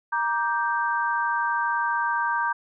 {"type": "chord", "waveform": "sine", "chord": "G minor", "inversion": "first", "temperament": "just", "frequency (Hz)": [940.8, 1176, 1568], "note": ["Bb5", "D6", "G6"], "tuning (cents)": [16, 2, 0], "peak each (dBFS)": [-25, -29, -26], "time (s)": [0.12, 2.53], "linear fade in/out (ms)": 10, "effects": []}